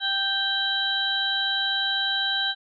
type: harmonic tone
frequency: 784 Hz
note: G5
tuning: in tune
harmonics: 1 / 2 / 4 / 5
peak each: -34 / -27 / -28 / -26 dBFS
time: 0-2.55 s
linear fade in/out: 50 ms
effects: none